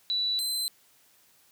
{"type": "tone pair in turn", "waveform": ["sine", "sawtooth"], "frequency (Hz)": [3951, 4067], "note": ["B7", "C8"], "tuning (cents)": [0, -50], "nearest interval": "minor second", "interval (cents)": 50, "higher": "second", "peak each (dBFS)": -25, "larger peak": "neither", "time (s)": [[0.1, 0.39], [0.39, 0.68]], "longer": "neither", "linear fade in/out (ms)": 0, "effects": ["white hiss -62 dBFS RMS until 1.51 s", "high-pass 80 Hz 12 dB/octave"]}